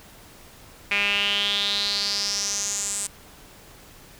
sawtooth tone with band-pass filter sweep, 202.4 Hz, G#3, 44 cents flat, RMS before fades -25 dBFS, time 0.91-3.07 s, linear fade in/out 5 ms, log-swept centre 2400 to 8300 Hz, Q 6.1, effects pink hiss -48 dBFS RMS until 4.19 s

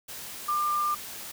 sine tone in noise, 1195 Hz, D6, 30 cents sharp, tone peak -24 dBFS, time 0.48-0.95 s, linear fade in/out 10 ms, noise white, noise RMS -40 dBFS, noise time 0.08-1.32 s, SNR +13 dB, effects none

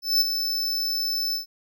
square tone with ADSR envelope, 5274 Hz, E8, in tune, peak -16 dBFS, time 0.02-1.46 s, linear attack 190 ms, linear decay 18 ms, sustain -8 dB, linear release 120 ms, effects none

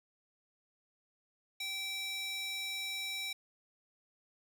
square tone with high-pass filter, 775 Hz, G5, 20 cents flat, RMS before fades -39 dBFS, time 1.6-3.33 s, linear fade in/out 5 ms, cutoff 3000 Hz, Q 9.3, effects none

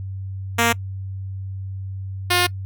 5% pulse tone pair in turn, 233.1 / 356.1 Hz, A#3 / F4, 0 / +34 cents, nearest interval perfect fifth, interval 734 cents, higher second, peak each -4 dBFS, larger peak neither, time 0.58-0.73 / 2.3-2.47 s, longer second, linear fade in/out 10 ms, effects noise-tail reverb RT60 0.1 s tail -24 dB re dry + added 96 Hz sine -27 dBFS peak until 2.65 s

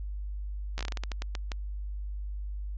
slowing click train, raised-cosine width 0.2 ms, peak -18 dBFS, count 13, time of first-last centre 0.78-1.518 s, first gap 12 ms, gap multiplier 1.27, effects added 50 Hz sine -33 dBFS peak until 2.77 s + resampled to 16000 Hz

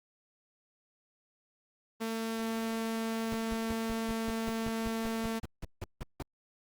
sawtooth tone, 225.2 Hz, A3, 40 cents sharp, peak -28 dBFS, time 2-5.4 s, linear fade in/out 20 ms
brown noise bursts, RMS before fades -37 dBFS, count 16, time 3.32-6.222 s, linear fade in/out 0 ms, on 22 ms, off 170 ms
effects Opus 24 kbps

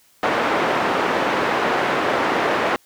pink band-pass noise, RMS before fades -20 dBFS, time 0.23-2.76 s, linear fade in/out 0 ms, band 370 to 1800 Hz, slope 12 dB/octave, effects white hiss -56 dBFS RMS until 2.85 s

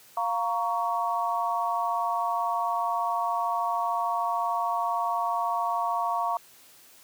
sine chord, Bb minor, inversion second, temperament just, 699.2 / 932.3 / 1118.8 Hz, F5 / Bb5 / Db6, +2 / 0 / +16 cents, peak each -29 dBFS, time 0.17-6.37 s, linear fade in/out 2 ms, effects white hiss -54 dBFS RMS until 7.03 s + high-pass 100 Hz 12 dB/octave

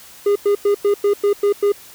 triangle tone bursts, 407 Hz, G#4, 35 cents flat, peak -10 dBFS, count 8, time 0.26-1.721 s, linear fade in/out 5 ms, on 96 ms, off 99 ms, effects white hiss -42 dBFS RMS until 1.94 s

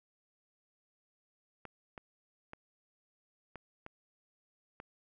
clicks, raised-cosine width 0.5 ms, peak -30 dBFS, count 6, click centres 1.653 / 1.978 / 2.534 / 3.557 / 3.864 / 4.801 s, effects none

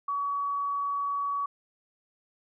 sine tone, 1132 Hz, C#6, 36 cents sharp, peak -27 dBFS, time 0.08-1.46 s, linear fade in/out 5 ms, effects none

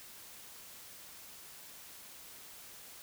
silence, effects white hiss -52 dBFS RMS until 3.02 s

